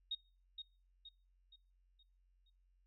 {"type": "tone with echo", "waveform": "sine", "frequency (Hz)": 3731, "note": "A#7", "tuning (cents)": 1, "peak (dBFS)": -37, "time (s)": [0.11, 0.15], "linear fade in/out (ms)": 5, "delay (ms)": 470, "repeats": 5, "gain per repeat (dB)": -7, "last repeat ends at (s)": 2.5, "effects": ["noise-tail reverb RT60 0.4 s tail -24 dB re dry", "added 45 Hz sine -70 dBFS peak until 2.86 s"]}